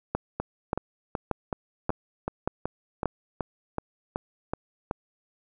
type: two click trains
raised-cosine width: 1 ms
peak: -14 / -11 dBFS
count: 13 / 6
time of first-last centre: 0.4-4.911 / 0.15-3.057 s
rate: 2.66 / 1.72 Hz
effects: none